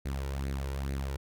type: tone with flanger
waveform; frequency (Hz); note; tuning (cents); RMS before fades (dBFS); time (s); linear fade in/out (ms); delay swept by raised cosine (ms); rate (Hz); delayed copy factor
sawtooth; 68.2; C#2; -28; -34; 0.05-1.17; 10; 0.46 to 2.16; 2.3; +0.6
effects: none